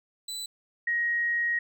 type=tone pair in turn; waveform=30% pulse / sine; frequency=3984 / 1885.5 Hz; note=B7 / A#6; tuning=+14 / +19 cents; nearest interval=octave + minor second; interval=1295 cents; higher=first; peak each=-31 / -24 dBFS; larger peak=second; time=0.28-0.46 / 0.87-1.59 s; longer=second; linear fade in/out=5 ms; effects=none